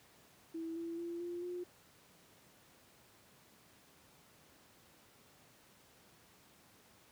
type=tone with pitch steps; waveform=sine; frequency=327.9 / 334.6 / 341.4 / 348.4 / 355.5 Hz; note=E4 / E4 / F4 / F4 / F4; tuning=-9 / +26 / -39 / -4 / +31 cents; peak=-39 dBFS; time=0.54-1.64 s; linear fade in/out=10 ms; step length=220 ms; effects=pink hiss -64 dBFS RMS until 7.11 s + high-pass 100 Hz 12 dB/octave